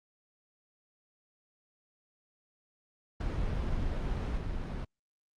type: noise with level steps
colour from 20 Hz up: brown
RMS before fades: -32 / -35 dBFS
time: 3.2-4.85 s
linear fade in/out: 10 ms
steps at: 4.37 s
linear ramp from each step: 10 ms
effects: low-pass 5000 Hz 12 dB/octave + Opus 48 kbps